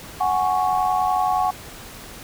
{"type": "chord", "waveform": "sine", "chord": "F# suspended second", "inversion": "none", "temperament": "equal", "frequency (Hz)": [740, 830.6, 1108.7], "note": ["F#5", "G#5", "C#6"], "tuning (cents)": [0, 0, 0], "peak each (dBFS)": [-20, -23, -24], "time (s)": [0.2, 1.51], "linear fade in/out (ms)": 10, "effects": ["pink hiss -39 dBFS RMS until 2.23 s"]}